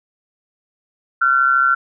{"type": "tone pair together", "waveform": "sine", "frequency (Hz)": [1373.5, 1507], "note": ["F6", "F#6"], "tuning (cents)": [-29, 31], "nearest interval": "major second", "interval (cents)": 160, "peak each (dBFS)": [-13, -17], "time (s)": [1.21, 1.75], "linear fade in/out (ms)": 10, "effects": []}